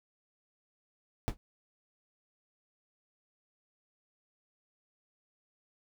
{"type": "noise with exponential decay", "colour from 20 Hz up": "brown", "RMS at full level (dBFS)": -24, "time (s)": [1.28, 1.37], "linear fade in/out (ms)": 0, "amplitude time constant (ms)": 18, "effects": []}